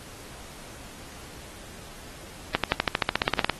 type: accelerating click train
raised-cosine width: 0.3 ms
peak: -5 dBFS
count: 15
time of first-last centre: 2.55-3.497 s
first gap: 87 ms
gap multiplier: 0.96
effects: pink hiss -45 dBFS RMS until 3.59 s + AAC 32 kbps